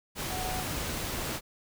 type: tone in noise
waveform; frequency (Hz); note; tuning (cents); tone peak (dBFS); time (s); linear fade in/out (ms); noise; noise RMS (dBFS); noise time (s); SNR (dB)
sine; 740; F#5; 0; -36; 0.29-0.65; 50; pink; -34; 0.15-1.41; -5
effects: none